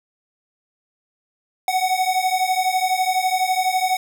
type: beating tone pair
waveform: square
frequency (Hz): 740 / 752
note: F#5 / F#5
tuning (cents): 0 / +28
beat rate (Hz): 12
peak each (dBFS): -21 / -22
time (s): 1.68-3.97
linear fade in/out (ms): 2
effects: none